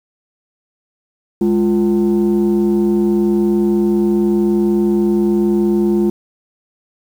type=tone pair together; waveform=sine; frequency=206.6 / 347.5 Hz; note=G#3 / F4; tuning=-9 / -9 cents; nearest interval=major sixth; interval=900 cents; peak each=-12 dBFS; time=1.41-6.1 s; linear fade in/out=5 ms; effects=tanh soft clip ceiling -8 dBFS + 7-bit